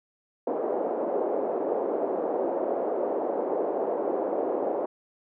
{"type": "band-pass noise", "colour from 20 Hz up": "white", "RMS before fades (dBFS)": -28, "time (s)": [0.47, 4.86], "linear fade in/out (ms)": 5, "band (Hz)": [340, 620], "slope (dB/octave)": 24, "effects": []}